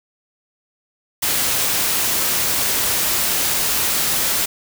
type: noise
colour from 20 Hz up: white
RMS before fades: -19 dBFS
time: 1.22-4.46 s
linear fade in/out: 10 ms
effects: none